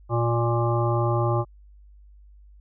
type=harmonic tone; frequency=117.9 Hz; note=A#2; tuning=20 cents sharp; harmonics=1 / 3 / 5 / 7 / 9 / 10; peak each=-22 / -27 / -29 / -30 / -32 / -32 dBFS; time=0.09-1.45 s; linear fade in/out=50 ms; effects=added 50 Hz sine -47 dBFS peak until 2.6 s